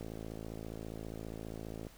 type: click train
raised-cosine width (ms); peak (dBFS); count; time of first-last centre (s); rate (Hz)
2; -30; 103; 0.01-1.868; 54.9
effects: added 50 Hz sine -60 dBFS peak until 1.97 s + pink hiss -59 dBFS RMS until 1.97 s